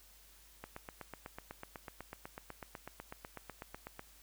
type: click train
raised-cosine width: 0.5 ms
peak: -29 dBFS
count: 28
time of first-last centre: 0.64-3.994 s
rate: 8.05 Hz
effects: added 50 Hz sine -64 dBFS peak until 4.22 s + white hiss -62 dBFS RMS until 4.22 s